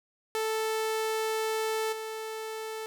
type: tone with level steps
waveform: sawtooth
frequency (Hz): 439.9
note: A4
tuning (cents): 0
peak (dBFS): -24 / -31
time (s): 0.35-2.86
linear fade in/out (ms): 0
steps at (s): 1.92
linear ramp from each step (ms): 10
effects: none